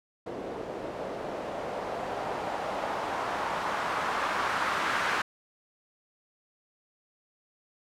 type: noise with low-pass filter sweep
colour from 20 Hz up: blue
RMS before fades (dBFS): -32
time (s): 0.26-5.22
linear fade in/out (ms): 5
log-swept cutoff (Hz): 450 to 1400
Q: 1.6
effects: none